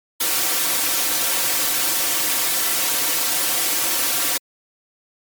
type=noise with comb filter; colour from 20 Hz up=white; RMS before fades=-20 dBFS; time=0.2-4.38 s; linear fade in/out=10 ms; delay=4.8 ms; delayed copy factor=-0.85; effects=high-pass 200 Hz 12 dB/octave + MP3 96 kbps